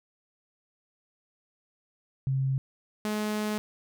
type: tone pair in turn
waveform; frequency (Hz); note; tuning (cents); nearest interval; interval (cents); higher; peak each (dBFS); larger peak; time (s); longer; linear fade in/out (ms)
sine / sawtooth; 133.9 / 212.1; C3 / G#3; +40 / +37; minor sixth; 797; second; -24; neither; 2.27-2.58 / 3.05-3.58; second; 0
effects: none